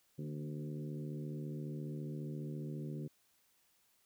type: harmonic tone with a mistuned harmonic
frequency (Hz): 74.6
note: D2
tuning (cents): +28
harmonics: 2 / 3 / 4 / 5 / 6 / 7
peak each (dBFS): -41 / -47 / -49 / -50 / -57 / -58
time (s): 0.18-3.08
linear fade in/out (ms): 10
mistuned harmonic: 3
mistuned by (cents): +42
effects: white hiss -73 dBFS RMS until 4.05 s